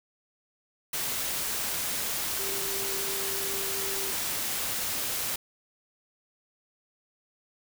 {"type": "tone in noise", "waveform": "sine", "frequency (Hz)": 392, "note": "G4", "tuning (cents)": 0, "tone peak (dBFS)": -38, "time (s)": [2.39, 4.11], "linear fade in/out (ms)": 5, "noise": "white", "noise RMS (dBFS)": -31, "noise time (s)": [0.93, 5.36], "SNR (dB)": -10, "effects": []}